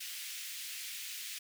pink high-pass noise, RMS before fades -43 dBFS, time 0-1.39 s, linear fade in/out 10 ms, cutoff 2200 Hz, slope 24 dB/octave, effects none

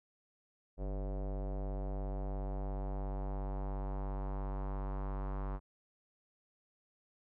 square tone with low-pass filter sweep, 48.54 Hz, G1, 16 cents flat, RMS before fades -38 dBFS, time 0.77-5.6 s, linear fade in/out 50 ms, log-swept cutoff 590 to 1100 Hz, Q 2.3, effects none

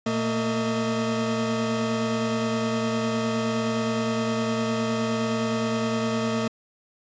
30% pulse tone cluster, 118.1 / 226.5 / 632 Hz, A#2 / A#3 / D#5, +23 / -50 / +27 cents, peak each -30 / -22 / -28 dBFS, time 0.06-6.48 s, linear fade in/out 5 ms, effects resampled to 16000 Hz

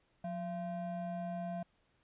triangle ring-modulated tone, 430.4 Hz, A4, 38 cents flat, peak -32 dBFS, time 0.24-1.63 s, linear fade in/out 5 ms, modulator 251 Hz, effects pink hiss -74 dBFS RMS until 2.03 s + resampled to 8000 Hz

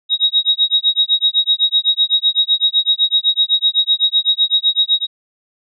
sine tone with tremolo, 3792 Hz, A#7, 29 cents sharp, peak -8 dBFS, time 0.09-5.07 s, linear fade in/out 50 ms, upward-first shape sine, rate 7.9 Hz, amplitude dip 100%, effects none

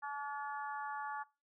harmonic tone, 286.1 Hz, D4, 45 cents flat, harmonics 3 / 4 / 5 / 6, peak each -42 / -44 / -46 / -48 dBFS, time 0.02-1.24 s, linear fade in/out 20 ms, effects noise-tail reverb RT60 0.3 s tail -24 dB re dry

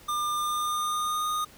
square tone with pitch glide, 1200 to 1231.6 Hz, D6 to D#6, +37 to -18 cents, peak -27 dBFS, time 0.08-1.45 s, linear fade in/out 10 ms, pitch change +45 cents, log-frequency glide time 0.35-1.28 s, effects pink hiss -52 dBFS RMS until 1.57 s

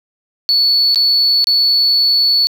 sine tone with dropouts, 4435 Hz, C#8, in tune, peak -8 dBFS, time 0.49-2.47 s, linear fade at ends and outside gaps 0 ms, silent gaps 0.946-0.958 / 1.443-1.471 s, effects tanh soft clip ceiling -6 dBFS + 7-bit

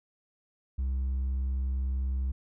triangle tone with hard clipping, 65.41 Hz, C2, in tune, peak -26 dBFS, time 0.78-2.32 s, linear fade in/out 10 ms, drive 1 dB, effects none

